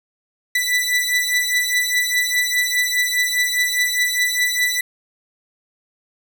sawtooth beating tone pair, 1975.5 / 1980.4 Hz, B6 / B6, 0 / +4 cents, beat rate 4.9 Hz, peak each -17 / -16 dBFS, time 0.55-4.81 s, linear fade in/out 5 ms, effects none

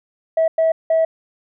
sine tone bursts at uneven times, 648 Hz, E5, 30 cents flat, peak -11 dBFS, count 3, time 0.37-0.48 / 0.58-0.72 / 0.9-1.05 s, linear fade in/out 5 ms, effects tanh soft clip ceiling -10 dBFS

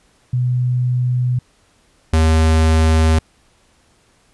sine / square tone pair in turn, 124.6 / 79.74 Hz, B2 / D#2, +16 / +43 cents, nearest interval minor sixth, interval 773 cents, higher first, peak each -14 / -11 dBFS, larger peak second, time 0.33-1.39 / 2.13-3.19 s, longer neither, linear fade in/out 5 ms, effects pink hiss -56 dBFS RMS until 4.33 s + resampled to 24000 Hz

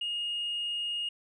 sine tone, 2856 Hz, F7, 38 cents sharp, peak -29 dBFS, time 0.01-1.09 s, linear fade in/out 5 ms, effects tanh soft clip ceiling -27 dBFS

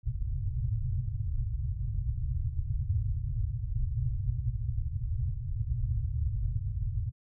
white low-pass noise, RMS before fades -31 dBFS, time 0.03-7.12 s, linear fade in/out 50 ms, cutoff 130 Hz, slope 96 dB/octave, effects none

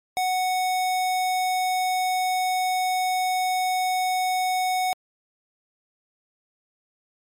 square tone, 740 Hz, F#5, in tune, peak -22 dBFS, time 0.17-4.93 s, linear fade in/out 0 ms, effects MP3 64 kbps

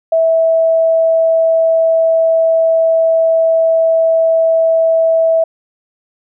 sine tone, 653 Hz, E5, 17 cents flat, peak -8 dBFS, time 0.12-5.44 s, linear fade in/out 5 ms, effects none

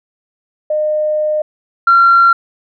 sine tone pair in turn, 610 / 1371.9 Hz, D#5 / F6, -34 / -31 cents, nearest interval octave + major second, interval 1403 cents, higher second, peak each -12 / -4 dBFS, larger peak second, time 0.7-1.42 / 1.87-2.33 s, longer first, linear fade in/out 5 ms, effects tanh soft clip ceiling -1 dBFS

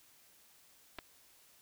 clicks, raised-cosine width 0.3 ms, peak -27 dBFS, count 2, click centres 0.986 / 0.989 s, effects white hiss -64 dBFS RMS until 1.61 s

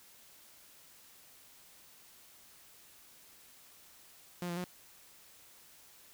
sawtooth tone with pitch steps, 176.6 / 172.4 / 179.6 Hz, F3 / F3 / F3, +20 / -22 / +49 cents, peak -32 dBFS, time 4.42-4.642 s, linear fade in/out 2 ms, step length 74 ms, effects white hiss -59 dBFS RMS until 6.13 s

